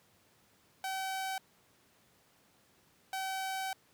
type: tone bursts at uneven times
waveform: sawtooth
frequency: 765 Hz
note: G5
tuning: 42 cents flat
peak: -31 dBFS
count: 2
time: 0.84-1.38 / 3.13-3.73 s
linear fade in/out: 2 ms
effects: pink hiss -67 dBFS RMS until 3.93 s + high-pass 100 Hz 12 dB/octave